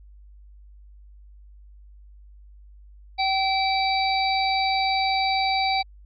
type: harmonic tone with a mistuned harmonic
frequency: 771 Hz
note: G5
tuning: 29 cents flat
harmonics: 1 / 3 / 5 / 6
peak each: -22 / -27 / -29 / -30 dBFS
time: 3.18-5.83 s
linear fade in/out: 20 ms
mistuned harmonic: 5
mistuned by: +21 cents
effects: added 50 Hz sine -45 dBFS peak until 6.05 s